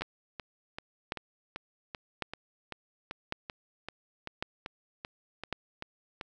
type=two click trains; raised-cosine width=0.3 ms; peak=-22 / -16 dBFS; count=17 / 6; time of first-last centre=0.01-6.212 / 0.02-5.527 s; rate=2.58 / 0.908 Hz; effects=none